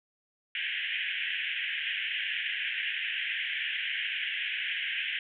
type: band-pass noise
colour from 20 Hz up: white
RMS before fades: -33 dBFS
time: 0.55-5.19 s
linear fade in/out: 2 ms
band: 1600 to 3200 Hz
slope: 96 dB/octave
effects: none